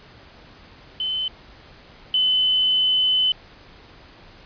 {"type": "tone pair in turn", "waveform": "sine", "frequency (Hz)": [3050, 3027], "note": ["G7", "F#7"], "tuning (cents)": [-48, 39], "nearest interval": "unison", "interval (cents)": 13, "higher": "first", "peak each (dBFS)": [-22, -16], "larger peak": "second", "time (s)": [[1, 1.28], [2.14, 3.32]], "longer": "second", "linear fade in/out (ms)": 2, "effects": ["pink hiss -47 dBFS RMS until 4.45 s", "resampled to 11025 Hz"]}